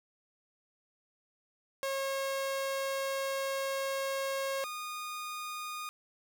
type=tone pair in turn; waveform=sawtooth; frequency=543 / 1227.8 Hz; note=C#5 / D#6; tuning=-36 / -23 cents; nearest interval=octave + major second; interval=1413 cents; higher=second; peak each=-28 / -34 dBFS; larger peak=first; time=1.83-4.64 / 4.64-5.89 s; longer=first; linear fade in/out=0 ms; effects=none